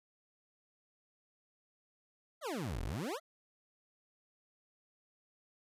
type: exponential two-way sweep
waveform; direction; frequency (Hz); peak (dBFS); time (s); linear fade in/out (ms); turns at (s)
25% pulse; down then up; 705 to 37.87 to 705; -33; 2.41-3.2; 50; 2.82
effects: resampled to 32000 Hz